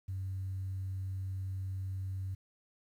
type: tone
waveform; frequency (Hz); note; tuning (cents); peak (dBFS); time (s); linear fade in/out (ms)
sine; 95.1; F#2; +48; -34; 0.08-2.35; 10
effects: tanh soft clip ceiling -31 dBFS + 11-bit